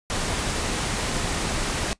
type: noise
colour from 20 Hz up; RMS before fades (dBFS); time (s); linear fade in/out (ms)
pink; -26; 0.1-1.93; 0
effects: noise-tail reverb RT60 0.1 s tail -19 dB re dry + resampled to 22050 Hz